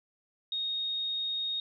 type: tone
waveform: sine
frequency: 3725 Hz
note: A#7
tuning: 2 cents flat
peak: -30 dBFS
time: 0.52-1.6 s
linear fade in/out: 2 ms
effects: none